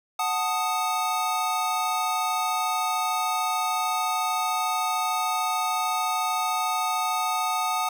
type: chord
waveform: square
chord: D# diminished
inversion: first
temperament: equal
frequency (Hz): 740 / 880 / 1244.5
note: F#5 / A5 / D#6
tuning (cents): 0 / 0 / 0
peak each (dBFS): -29 / -30 / -28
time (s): 0.19-7.89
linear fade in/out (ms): 5
effects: none